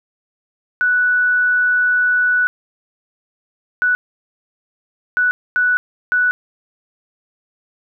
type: tone bursts at uneven times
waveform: sine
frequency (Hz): 1480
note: F#6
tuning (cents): 0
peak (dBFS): -12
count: 5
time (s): 0.81-2.47 / 3.82-3.95 / 5.17-5.31 / 5.56-5.77 / 6.12-6.31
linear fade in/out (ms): 0
effects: none